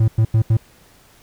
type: tone bursts at uneven times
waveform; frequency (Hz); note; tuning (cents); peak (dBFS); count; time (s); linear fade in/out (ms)
triangle; 110.9; A2; +14; -9; 4; 0-0.08 / 0.18-0.25 / 0.34-0.42 / 0.5-0.57; 5
effects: pink hiss -51 dBFS RMS until 1.22 s